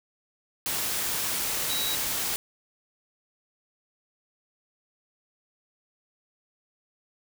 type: tone in noise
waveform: sine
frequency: 3870 Hz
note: B7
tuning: 36 cents flat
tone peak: -30 dBFS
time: 1.7-1.95 s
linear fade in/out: 0 ms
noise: white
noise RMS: -29 dBFS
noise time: 0.66-2.36 s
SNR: -4 dB
effects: none